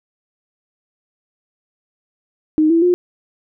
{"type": "tone with pitch steps", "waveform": "sine", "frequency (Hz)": [310, 332.2, 356.1], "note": ["D#4", "E4", "F4"], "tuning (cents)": [-6, 13, 34], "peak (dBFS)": -10, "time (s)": [2.58, 2.94], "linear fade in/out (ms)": 0, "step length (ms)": 120, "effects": []}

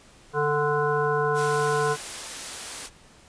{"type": "harmonic tone", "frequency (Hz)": 147.6, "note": "D3", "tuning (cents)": 9, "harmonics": [1, 3, 5, 7, 9, 10], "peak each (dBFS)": [-30, -24, -31, -27, -36, -30], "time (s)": [0.33, 1.97], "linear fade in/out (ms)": 50}
{"type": "high-pass noise", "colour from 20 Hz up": "white", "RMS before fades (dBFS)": -35, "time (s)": [1.34, 2.9], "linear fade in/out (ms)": 50, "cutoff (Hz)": 230, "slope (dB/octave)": 24}
{"effects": ["pink hiss -53 dBFS RMS until 3.28 s", "resampled to 22050 Hz"]}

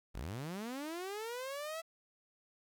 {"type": "linear sweep", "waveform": "sawtooth", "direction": "up", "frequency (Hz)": [36.71, 664], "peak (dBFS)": -36, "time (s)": [0.14, 1.82], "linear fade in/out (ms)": 20, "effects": ["11-bit"]}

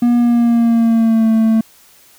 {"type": "tone with pitch glide", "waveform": "triangle", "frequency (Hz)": [240, 222.6], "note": ["B3", "A3"], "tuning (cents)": [-49, 20], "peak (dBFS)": -7, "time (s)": [0.02, 1.61], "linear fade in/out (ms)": 5, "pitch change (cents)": -131, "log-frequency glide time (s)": [0.17, 1.29], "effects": ["white hiss -47 dBFS RMS until 2.18 s"]}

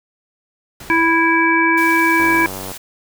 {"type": "noise with exponential decay", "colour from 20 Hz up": "pink", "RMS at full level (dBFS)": -34, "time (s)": [0.8, 2.14], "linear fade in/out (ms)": 5, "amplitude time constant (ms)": 290}
{"type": "harmonic tone", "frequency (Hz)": 329.6, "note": "E4", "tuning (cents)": 0, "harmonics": [1, 3, 5, 7], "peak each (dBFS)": [-17, -17, -17, -17], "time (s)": [0.9, 2.46], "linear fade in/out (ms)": 0}
{"type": "noise", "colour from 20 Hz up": "white", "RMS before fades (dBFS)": -32, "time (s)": [1.77, 2.78], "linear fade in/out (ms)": 10}
{"type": "click train", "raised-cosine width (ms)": 1, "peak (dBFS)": -16, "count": 50, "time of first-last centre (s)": [2.2, 2.716], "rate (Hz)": 94.9}
{"effects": []}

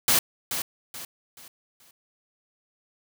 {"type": "noise with echo", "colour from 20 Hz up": "white", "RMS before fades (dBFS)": -20, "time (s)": [0.08, 0.19], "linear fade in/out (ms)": 2, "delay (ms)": 430, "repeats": 4, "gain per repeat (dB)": -9, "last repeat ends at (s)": 1.91, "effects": []}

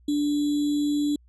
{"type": "tone with sample-and-hold", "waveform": "sine", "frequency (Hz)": 292.8, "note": "D4", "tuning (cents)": -5, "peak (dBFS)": -21, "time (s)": [0.08, 1.16], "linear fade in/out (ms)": 5, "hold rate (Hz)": 3675, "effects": ["added 60 Hz sine -53 dBFS peak until 1.28 s", "resampled to 24000 Hz"]}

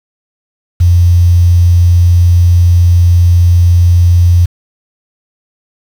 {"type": "tone with quantisation", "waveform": "sine", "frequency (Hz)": 87.31, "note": "F2", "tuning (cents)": 0, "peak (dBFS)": -3, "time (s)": [0.8, 4.46], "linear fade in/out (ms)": 10, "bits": 5, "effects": []}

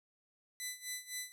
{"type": "tone with tremolo", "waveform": "10% pulse", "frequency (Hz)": 2000, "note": "B6", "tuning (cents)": 21, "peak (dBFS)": -29, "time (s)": [0.6, 1.32], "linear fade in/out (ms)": 0, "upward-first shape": "sine", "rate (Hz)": 3.9, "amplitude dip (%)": 85, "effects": []}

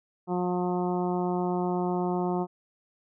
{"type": "harmonic tone", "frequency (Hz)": 179.2, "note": "F3", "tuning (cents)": 45, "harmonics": [1, 2, 3, 4, 5, 6, 7], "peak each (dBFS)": [-29, -29, -40, -33, -36, -41, -45], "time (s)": [0.27, 2.47], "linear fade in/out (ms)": 50, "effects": []}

